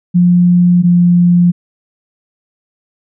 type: tone pair in turn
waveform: sine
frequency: 176.7 / 175.28 Hz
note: F3 / F3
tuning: +21 / +7 cents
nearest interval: unison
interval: 14 cents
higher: first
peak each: -5 dBFS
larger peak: neither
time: 0.14-0.83 / 0.83-1.52 s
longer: neither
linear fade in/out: 20 ms
effects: none